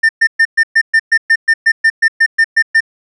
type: tone bursts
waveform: triangle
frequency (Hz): 1802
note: A6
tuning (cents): +41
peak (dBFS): -4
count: 16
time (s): 0.03-2.806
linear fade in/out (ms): 10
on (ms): 61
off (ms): 120
effects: resampled to 24000 Hz